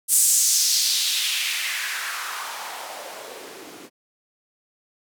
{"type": "noise with band-pass filter sweep", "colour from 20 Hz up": "blue", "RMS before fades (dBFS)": -24, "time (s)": [0.08, 3.9], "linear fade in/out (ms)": 50, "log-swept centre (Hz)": [9200, 270], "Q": 2.2, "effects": []}